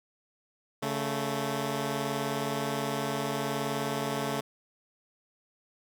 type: tone pair together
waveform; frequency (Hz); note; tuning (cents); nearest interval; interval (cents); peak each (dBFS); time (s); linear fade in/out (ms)
10% pulse; 140.23 / 220; C#3 / A3; +20 / 0; minor sixth; 780; -24; 0.82-4.41; 10
effects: none